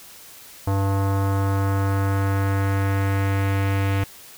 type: tone with low-pass filter sweep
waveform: square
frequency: 98 Hz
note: G2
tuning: in tune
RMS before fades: -21 dBFS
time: 0.67-4.04 s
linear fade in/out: 5 ms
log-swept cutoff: 1000 to 2500 Hz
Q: 1.8
effects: white hiss -44 dBFS RMS until 4.37 s